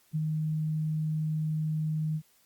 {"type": "tone with ADSR envelope", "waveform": "sine", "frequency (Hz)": 155.56, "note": "D#3", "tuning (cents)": 0, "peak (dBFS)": -25, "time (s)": [0.13, 2.22], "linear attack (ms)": 26, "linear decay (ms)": 28, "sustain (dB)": -2, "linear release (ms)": 64, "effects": ["white hiss -65 dBFS RMS until 2.45 s", "Opus 48 kbps"]}